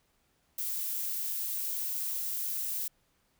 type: noise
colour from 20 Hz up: violet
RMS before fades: -34 dBFS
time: 0.58-2.88 s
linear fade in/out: 5 ms
effects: pink hiss -72 dBFS RMS until 3.39 s